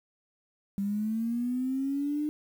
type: linear sweep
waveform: sine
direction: up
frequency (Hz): 196 to 303.3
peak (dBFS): -27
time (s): 0.78-2.29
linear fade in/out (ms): 0
effects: 9-bit